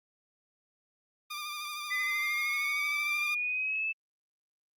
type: tone with vibrato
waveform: 15% pulse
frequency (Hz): 1197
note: D6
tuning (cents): +33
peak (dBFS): -30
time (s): 1.3-3.35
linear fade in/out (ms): 10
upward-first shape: sine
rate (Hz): 13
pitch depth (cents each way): 36
type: exponential sweep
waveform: sine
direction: up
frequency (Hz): 1999 to 2637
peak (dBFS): -29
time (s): 1.9-3.93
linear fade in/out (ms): 20
effects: Opus 32 kbps